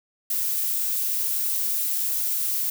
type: noise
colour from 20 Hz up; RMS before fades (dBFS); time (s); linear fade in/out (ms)
violet; -25; 0.3-2.7; 5
effects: none